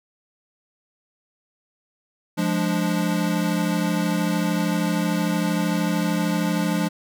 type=chord; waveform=square; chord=D diminished; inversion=first; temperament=equal; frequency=174.61 / 207.7 / 293.7 Hz; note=F3 / Ab3 / D4; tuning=0 / 0 / 0 cents; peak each=-24 / -26 / -27 dBFS; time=2.37-6.89 s; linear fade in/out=20 ms; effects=none